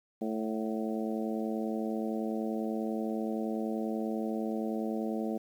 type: harmonic tone with a mistuned harmonic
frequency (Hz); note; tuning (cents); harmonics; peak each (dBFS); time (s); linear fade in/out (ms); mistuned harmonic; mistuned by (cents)
110.4; A2; +6; 2 / 3 / 4 / 5 / 6 / 7; -33 / -37 / -39 / -41 / -43 / -44; 0.21-5.38; 10; 7; -40
effects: 10-bit